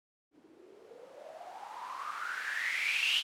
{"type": "noise with low-pass filter sweep", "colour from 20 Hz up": "violet", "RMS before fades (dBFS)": -37, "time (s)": [0.31, 3.23], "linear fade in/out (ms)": 50, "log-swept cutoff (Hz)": [280, 3100], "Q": 9.1, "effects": []}